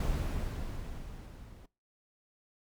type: noise with level ramp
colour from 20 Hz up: brown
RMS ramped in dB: -30 to -51 dBFS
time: 0-1.66 s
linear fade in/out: 5 ms
effects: noise-tail reverb RT60 0.3 s tail -23 dB re dry